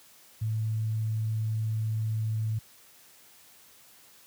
sine tone, 110 Hz, A2, in tune, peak -26 dBFS, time 0.41-2.59 s, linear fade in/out 10 ms, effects white hiss -56 dBFS RMS until 4.26 s + high-pass 60 Hz 12 dB/octave

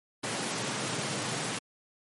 pink high-pass noise, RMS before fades -33 dBFS, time 0.23-1.59 s, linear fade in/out 10 ms, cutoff 110 Hz, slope 96 dB/octave, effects MP3 48 kbps

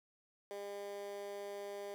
15% pulse tone with high-pass filter, 201.7 Hz, G3, 50 cents sharp, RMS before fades -45 dBFS, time 0.51-1.94 s, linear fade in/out 0 ms, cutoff 470 Hz, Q 4.1, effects none

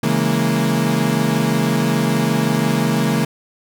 35% pulse chord, A# half-diminished seventh, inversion first, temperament equal, 138.59 / 164.81 / 207.7 / 233.1 Hz, C#3 / E3 / G#3 / A#3, 0 / 0 / 0 / 0 cents, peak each -20 / -19 / -20 / -18 dBFS, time 0.03-3.25 s, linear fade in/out 5 ms, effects none

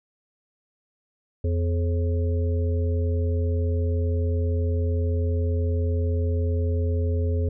harmonic tone with a mistuned harmonic, 84.9 Hz, F2, 48 cents flat, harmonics 1 / 3 / 5 / 6, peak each -21 / -34 / -32 / -36 dBFS, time 1.44-7.49 s, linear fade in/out 5 ms, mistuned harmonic 6, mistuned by +93 cents, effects none

